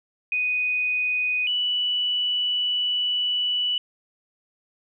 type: tone pair in turn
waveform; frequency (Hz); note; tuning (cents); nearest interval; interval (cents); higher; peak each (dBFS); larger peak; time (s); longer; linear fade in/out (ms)
sine; 2489 / 2960; D#7 / F#7; 0 / 0; minor third; 300; second; -21; neither; 0.32-1.47 / 1.47-3.78; second; 2
effects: none